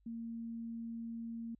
sine tone, 230 Hz, A#3, 23 cents flat, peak -40 dBFS, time 0.06-1.55 s, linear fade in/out 5 ms, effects added 50 Hz sine -68 dBFS peak until 1.59 s

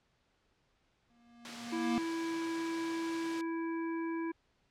square tone with exponential growth, 236.3 Hz, A#3, 24 cents sharp, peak -29 dBFS, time 1.1-1.98 s, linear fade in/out 0 ms, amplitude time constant 190 ms
white high-pass noise, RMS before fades -43 dBFS, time 1.45-3.41 s, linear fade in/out 0 ms, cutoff 100 Hz, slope 96 dB/octave
harmonic tone, 330 Hz, E4, 2 cents sharp, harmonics 1 / 3 / 5 / 7, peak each -34 / -44 / -48 / -51 dBFS, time 1.72-4.32 s, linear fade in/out 10 ms
effects pink hiss -74 dBFS RMS until 4.7 s + low-pass 5000 Hz 12 dB/octave

